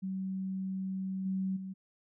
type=tone with level steps; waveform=sine; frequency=190 Hz; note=F#3; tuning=46 cents sharp; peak=-33 / -30 / -38 dBFS; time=0.02-1.74 s; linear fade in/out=20 ms; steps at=1.25 / 1.56 s; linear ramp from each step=10 ms; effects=none